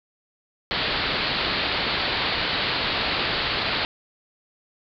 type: low-pass noise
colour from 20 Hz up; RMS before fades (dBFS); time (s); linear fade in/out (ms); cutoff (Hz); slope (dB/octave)
white; -25; 0.71-3.85; 0; 4600; 96
effects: none